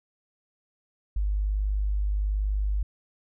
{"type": "tone", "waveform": "sine", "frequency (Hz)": 50.6, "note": "G#1", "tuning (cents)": -44, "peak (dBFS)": -23, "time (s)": [1.16, 2.83], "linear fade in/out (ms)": 5, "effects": []}